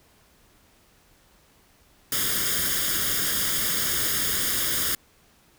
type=noise with comb filter; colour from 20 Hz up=white; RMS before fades=-25 dBFS; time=2.12-4.95 s; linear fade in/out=2 ms; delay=0.59 ms; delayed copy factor=+0.75; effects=pink hiss -59 dBFS RMS until 5.58 s